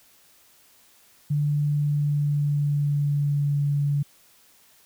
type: tone with pitch glide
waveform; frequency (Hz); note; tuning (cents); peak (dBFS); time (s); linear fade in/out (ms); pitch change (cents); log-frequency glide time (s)
sine; 146.83 to 143.64; D3 to D3; 0 to -38; -20; 1.3-4.03; 10; -38; 1.68-3.58
effects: white hiss -57 dBFS RMS until 4.85 s